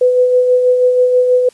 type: tone with tremolo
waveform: sine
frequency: 500 Hz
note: B4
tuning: 21 cents sharp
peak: -6 dBFS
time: 0.01-1.49 s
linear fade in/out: 5 ms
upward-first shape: sine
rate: 6.2 Hz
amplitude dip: 40%
effects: white hiss -48 dBFS RMS until 1.53 s + resampled to 24000 Hz